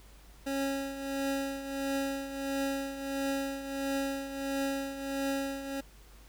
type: tone with tremolo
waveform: 25% pulse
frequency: 274.1 Hz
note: C#4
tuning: 19 cents flat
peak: -25 dBFS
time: 0.46-5.81 s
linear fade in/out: 10 ms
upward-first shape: triangle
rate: 1.5 Hz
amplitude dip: 70%
effects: added 50 Hz sine -53 dBFS peak until 6.28 s + pink hiss -59 dBFS RMS until 6.28 s